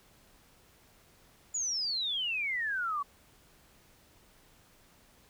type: exponential sweep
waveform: sine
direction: down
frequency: 7040 to 1108.7 Hz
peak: -30 dBFS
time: 1.54-3.03 s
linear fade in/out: 10 ms
effects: pink hiss -62 dBFS RMS until 5.29 s